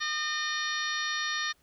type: harmonic tone with a mistuned harmonic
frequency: 609 Hz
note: D#5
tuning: 37 cents flat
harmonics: 2 / 3 / 4 / 5 / 6 / 7 / 8 / 9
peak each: -36 / -32 / -43 / -43 / -36 / -39 / -45 / -40 dBFS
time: 0-1.53 s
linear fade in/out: 20 ms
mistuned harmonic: 9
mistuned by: +50 cents
effects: pink hiss -67 dBFS RMS until 1.62 s